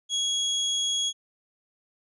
30% pulse tone, 3322 Hz, G#7, in tune, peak -21 dBFS, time 0.09-1.13 s, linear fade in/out 50 ms, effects resampled to 24000 Hz

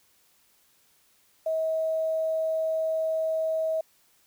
sine tone with quantisation, 640 Hz, D#5, 49 cents sharp, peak -24 dBFS, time 1.46-3.81 s, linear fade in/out 5 ms, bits 9, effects white hiss -64 dBFS RMS until 4.26 s

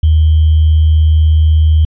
sine tone with sample-and-hold, 78.1 Hz, D#2, 7 cents sharp, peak -5 dBFS, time 0.03-1.85 s, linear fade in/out 5 ms, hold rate 3150 Hz, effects resampled to 11025 Hz

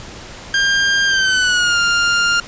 sawtooth tone with pitch glide, 1600 to 1400.9 Hz, G6 to F6, +35 to +5 cents, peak -9 dBFS, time 0.54-2.4 s, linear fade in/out 2 ms, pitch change -230 cents, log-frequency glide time 1.06-1.78 s, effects pink hiss -34 dBFS RMS until 2.47 s + resampled to 16000 Hz

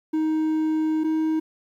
triangle tone pair in turn, 313.5 / 315.9 Hz, D#4 / D#4, +13 / +26 cents, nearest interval unison, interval 13 cents, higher second, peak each -18 dBFS, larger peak neither, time 0.13-1.04 / 1.04-1.4 s, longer first, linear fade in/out 10 ms, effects 10-bit

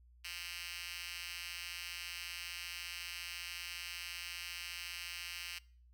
5% pulse tone with high-pass filter, 174.61 Hz, F3, in tune, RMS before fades -45 dBFS, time 0.24-5.59 s, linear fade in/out 10 ms, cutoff 3000 Hz, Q 3.9, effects noise-tail reverb RT60 0.5 s tail -23 dB re dry + added 60 Hz sine -60 dBFS peak until 5.93 s

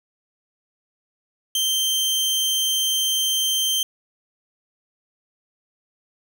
sawtooth tone, 3136 Hz, G7, in tune, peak -16 dBFS, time 1.55-3.83 s, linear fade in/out 2 ms, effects none

